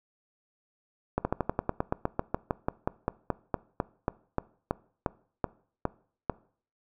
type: slowing click train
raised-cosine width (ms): 1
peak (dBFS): -12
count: 26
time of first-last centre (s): 1.18-6.297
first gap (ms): 70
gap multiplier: 1.08
effects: noise-tail reverb RT60 0.5 s tail -21 dB re dry